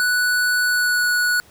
square tone with pitch glide, 1480 to 1468.1 Hz, F#6 to F#6, 0 to -14 cents, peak -17 dBFS, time 0-1.4 s, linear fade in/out 0 ms, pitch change -14 cents, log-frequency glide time 0.64-1.08 s, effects pink hiss -51 dBFS RMS until 1.5 s

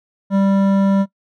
sine tone with hard clipping, 196 Hz, G3, in tune, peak -14 dBFS, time 0.3-1.06 s, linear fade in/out 50 ms, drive 12 dB, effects noise-tail reverb RT60 0.1 s tail -20 dB re dry

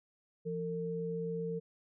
sine tone pair together, 170 / 453.8 Hz, F3 / A#4, -46 / -47 cents, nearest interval octave + perfect fourth, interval 1699 cents, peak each -38 / -36 dBFS, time 0.45-1.6 s, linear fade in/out 20 ms, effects none

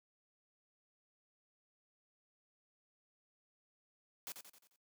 white noise with echo, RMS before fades -45 dBFS, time 4.27-4.32 s, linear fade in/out 0 ms, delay 88 ms, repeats 5, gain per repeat -6 dB, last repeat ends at 4.76 s, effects noise-tail reverb RT60 0.1 s tail -19 dB re dry + high-pass 150 Hz 12 dB/octave

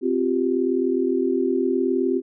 sine chord, C suspended fourth, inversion none, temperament equal with one note detuned, 261.6 / 349.2 / 388.6 Hz, C4 / F4 / G4, 0 / 0 / -15 cents, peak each -23 dBFS, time 0.01-2.22 s, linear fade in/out 50 ms, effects none

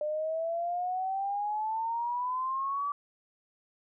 sine exponential sweep, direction up, 597 to 1158 Hz, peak -29 dBFS, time 0.01-2.92 s, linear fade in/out 2 ms, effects none

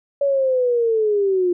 sine linear sweep, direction down, 568 to 349.2 Hz, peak -15 dBFS, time 0.21-1.53 s, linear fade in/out 5 ms, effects none

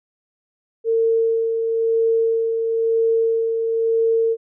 sine tone with tremolo, 453.9 Hz, A#4, 46 cents flat, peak -14 dBFS, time 0.84-4.37 s, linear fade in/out 50 ms, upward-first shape sine, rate 1 Hz, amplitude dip 40%, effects none

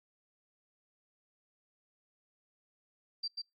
sine tone with echo, 4699 Hz, D8, in tune, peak -33 dBFS, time 3.23-3.28 s, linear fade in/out 10 ms, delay 140 ms, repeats 1, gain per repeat -3 dB, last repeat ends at 3.42 s, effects noise-tail reverb RT60 0.2 s tail -26 dB re dry + AAC 32 kbps

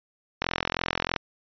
click train, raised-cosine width 0.3 ms, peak -8 dBFS, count 33, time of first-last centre 0.42-1.162 s, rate 43.1 Hz, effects resampled to 11025 Hz

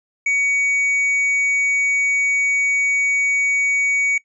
sine tone with tanh clipping, 2250 Hz, C#7, 25 cents sharp, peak -17 dBFS, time 0.26-4.18 s, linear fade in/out 5 ms, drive 6 dB, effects noise-tail reverb RT60 0.1 s tail -18 dB re dry + resampled to 22050 Hz

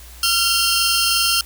sawtooth tone cluster, 1373 / 2769 / 3141 / 4392 / 5130 Hz, F6 / F7 / G7 / C#8 / E8, -30 / -15 / +3 / -17 / -48 cents, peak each -19 dBFS, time 0.23-1.41 s, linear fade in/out 2 ms, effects added 60 Hz sine -39 dBFS peak until 1.45 s + white hiss -43 dBFS RMS until 1.45 s

